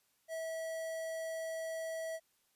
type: tone with notch filter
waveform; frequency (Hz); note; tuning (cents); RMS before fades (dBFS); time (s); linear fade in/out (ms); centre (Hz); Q
square; 649; E5; -27; -40; 0.28-2.2; 50; 3700; 1.3
effects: white hiss -75 dBFS RMS until 2.55 s + resampled to 32000 Hz